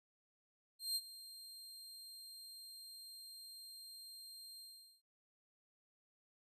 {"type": "tone with ADSR envelope", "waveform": "sawtooth", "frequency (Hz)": 4186, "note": "C8", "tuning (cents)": 0, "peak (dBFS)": -32, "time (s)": [0.79, 5.02], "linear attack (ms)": 170, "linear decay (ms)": 42, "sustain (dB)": -17, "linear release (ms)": 420, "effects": ["resampled to 32000 Hz"]}